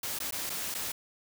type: noise with dropouts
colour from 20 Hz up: white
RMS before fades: -35 dBFS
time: 0.03-0.92 s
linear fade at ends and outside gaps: 5 ms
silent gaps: 0.189-0.201 / 0.31-0.323 / 0.496-0.5 / 0.743-0.748 s
effects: none